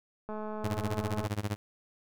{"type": "click train", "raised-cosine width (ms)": 1, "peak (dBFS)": -26, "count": 210, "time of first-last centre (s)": [0.29, 1.267], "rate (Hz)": 214}
{"type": "tone with tremolo", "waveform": "sawtooth", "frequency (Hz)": 103.83, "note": "G#2", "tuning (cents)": 0, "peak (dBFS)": -24, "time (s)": [0.64, 1.56], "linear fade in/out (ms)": 0, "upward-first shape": "sine", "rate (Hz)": 15, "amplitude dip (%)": 95}
{"effects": []}